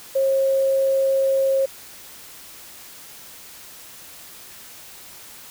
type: tone with quantisation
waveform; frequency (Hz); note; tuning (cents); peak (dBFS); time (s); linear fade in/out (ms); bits
sine; 539; C#5; -49; -16; 0.15-1.66; 10; 7
effects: white hiss -42 dBFS RMS until 5.5 s